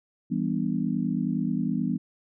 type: chord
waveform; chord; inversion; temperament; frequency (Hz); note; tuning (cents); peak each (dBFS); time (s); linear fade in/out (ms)
sine; E minor seventh; none; just; 164.81 / 197.78 / 247.2 / 296.7; E3 / G3 / B3 / D4; 0 / +16 / +2 / +18; -30 / -29 / -28 / -33; 0.3-1.98; 20
effects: none